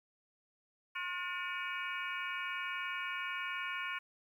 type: harmonic tone with a mistuned harmonic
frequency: 358.9 Hz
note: F4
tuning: 47 cents sharp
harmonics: 3 / 4 / 5 / 6 / 7 / 8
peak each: -43 / -42 / -45 / -42 / -46 / -47 dBFS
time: 0.95-3.99 s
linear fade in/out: 10 ms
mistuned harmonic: 6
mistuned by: +100 cents
effects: 11-bit